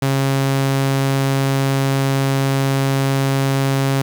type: tone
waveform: sawtooth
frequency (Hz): 136.1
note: C#3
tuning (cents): -31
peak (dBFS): -11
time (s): 0.02-4.02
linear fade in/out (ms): 5
effects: 7-bit